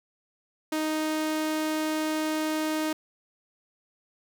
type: tone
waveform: sawtooth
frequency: 311.1 Hz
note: D#4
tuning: in tune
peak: -22 dBFS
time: 0.72-2.93 s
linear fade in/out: 5 ms
effects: none